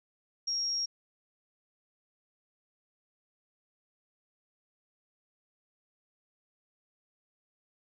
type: tone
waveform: sine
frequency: 5588 Hz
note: F8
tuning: in tune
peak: -29 dBFS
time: 0.47-0.86 s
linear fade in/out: 10 ms
effects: none